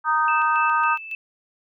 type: harmonic tone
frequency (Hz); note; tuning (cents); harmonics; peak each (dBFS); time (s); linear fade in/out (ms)
310; D#4; -6; 3 / 4 / 5; -22 / -20 / -24; 0.04-0.98; 50
type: tone with tremolo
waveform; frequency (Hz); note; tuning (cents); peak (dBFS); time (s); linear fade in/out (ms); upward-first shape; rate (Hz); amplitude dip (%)
sine; 2635; E7; -1; -26; 0.28-1.15; 2; square; 3.6; 60
effects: none